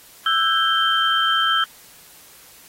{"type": "tone cluster", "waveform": "sine", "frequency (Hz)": [1320, 1522, 1614, 3131], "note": ["E6", "F#6", "G#6", "G7"], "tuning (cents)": [2, 48, -50, -3], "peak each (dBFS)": [-19, -27, -24, -20], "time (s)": [0.26, 1.64], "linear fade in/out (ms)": 2, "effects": ["white hiss -47 dBFS RMS until 2.68 s", "AAC 48 kbps"]}